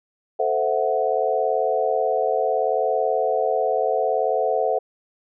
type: chord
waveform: sine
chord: F# half-diminished seventh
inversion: first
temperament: equal with one note detuned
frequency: 440 / 518.1 / 659.3 / 740 Hz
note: A4 / C5 / E5 / F#5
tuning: 0 / -17 / 0 / 0 cents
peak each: -24 dBFS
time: 0.39-4.79 s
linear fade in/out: 10 ms
effects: none